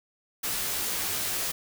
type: noise with comb filter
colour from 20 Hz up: white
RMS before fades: -30 dBFS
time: 0.43-1.52 s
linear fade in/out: 10 ms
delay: 15 ms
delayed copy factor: -0.65
effects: none